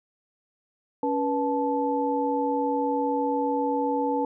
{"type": "tone cluster", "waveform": "sine", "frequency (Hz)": [279.6, 487, 872], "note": ["C#4", "B4", "A5"], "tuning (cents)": [15, -24, -16], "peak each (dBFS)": -27, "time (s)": [1.03, 4.25], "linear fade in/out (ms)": 2, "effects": []}